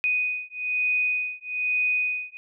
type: beating tone pair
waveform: sine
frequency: 2489 / 2490.1 Hz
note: D#7 / D#7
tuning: 0 / +1 cents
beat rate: 1.1 Hz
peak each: -26 dBFS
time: 0.04-2.37 s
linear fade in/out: 0 ms
effects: none